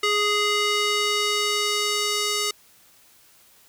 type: tone with band-pass filter sweep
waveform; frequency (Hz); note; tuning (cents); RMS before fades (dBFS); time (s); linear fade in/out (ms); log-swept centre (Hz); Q
square; 415.3; G#4; 0; -23; 0.03-2.51; 5; 2700 to 5500; 0.83
effects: white hiss -55 dBFS RMS until 3.68 s